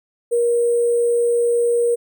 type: tone with sample-and-hold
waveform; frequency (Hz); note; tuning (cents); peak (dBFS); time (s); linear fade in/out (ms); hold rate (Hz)
sine; 474.5; A#4; +31; -14; 0.31-1.96; 20; 8820
effects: none